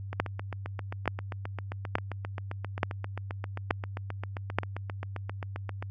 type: two click trains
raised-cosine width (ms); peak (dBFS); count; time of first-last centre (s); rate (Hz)
0.5; -21 / -9; 44 / 6; 0.13-5.825 / 0.2-4.586; 7.55 / 1.14
effects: added 98 Hz sine -36 dBFS peak until 5.9 s

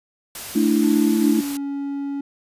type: noise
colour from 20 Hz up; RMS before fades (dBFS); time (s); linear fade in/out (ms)
white; -33; 0.35-1.57; 2
type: chord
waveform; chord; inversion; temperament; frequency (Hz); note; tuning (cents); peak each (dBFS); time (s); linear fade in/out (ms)
sine; A suspended fourth; none; equal; 220 / 293.7 / 329.6; A3 / D4 / E4; 0 / 0 / 0; -19 / -19 / -20; 0.55-1.41; 10
type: tone with pitch glide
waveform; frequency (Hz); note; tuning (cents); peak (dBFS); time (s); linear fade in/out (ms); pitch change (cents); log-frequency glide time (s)
triangle; 293.7 to 280.3; D4 to C#4; 0 to +19; -22; 0.83-2.21; 5; -81; 1.03-1.61
effects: resampled to 32000 Hz

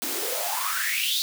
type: noise with high-pass filter sweep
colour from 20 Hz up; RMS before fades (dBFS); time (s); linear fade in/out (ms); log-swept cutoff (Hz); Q
white; -27; 0.02-1.22; 0; 250 to 4200; 7.7
effects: none

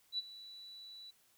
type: tone with ADSR envelope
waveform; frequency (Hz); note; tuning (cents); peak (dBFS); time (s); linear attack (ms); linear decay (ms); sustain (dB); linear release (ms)
sine; 3951; B7; 0; -32; 0.12-1.11; 64; 26; -17; 12
effects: white hiss -70 dBFS RMS until 1.37 s

